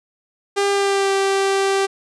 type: tone with pitch glide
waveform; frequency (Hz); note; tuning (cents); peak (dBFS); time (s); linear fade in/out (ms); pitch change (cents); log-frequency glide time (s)
sawtooth; 400.1 to 390.7; G4 to G4; +35 to -6; -12; 0.56-1.87; 20; -41; 0.71-1.12
effects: resampled to 22050 Hz